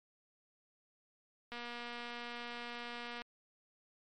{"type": "click train", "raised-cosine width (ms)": 0.3, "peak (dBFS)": -29, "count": 407, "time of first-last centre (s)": [1.52, 3.219], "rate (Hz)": 239, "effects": ["MP3 64 kbps"]}